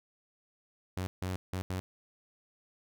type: tone bursts at uneven times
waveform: sawtooth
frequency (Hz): 92.5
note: F#2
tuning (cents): 0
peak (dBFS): -29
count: 4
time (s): 0.97-1.07 / 1.22-1.36 / 1.53-1.62 / 1.7-1.8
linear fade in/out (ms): 0
effects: none